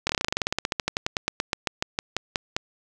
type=slowing click train; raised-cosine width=0.2 ms; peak=-6 dBFS; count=30; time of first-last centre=0.07-2.565 s; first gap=24 ms; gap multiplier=1.08; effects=none